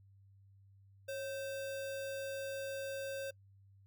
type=tone with sample-and-hold; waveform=sine; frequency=547 Hz; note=C#5; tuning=23 cents flat; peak=-38 dBFS; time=1.08-3.31 s; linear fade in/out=10 ms; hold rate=2100 Hz; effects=noise-tail reverb RT60 0.1 s tail -26 dB re dry + added 98 Hz sine -60 dBFS peak until 3.86 s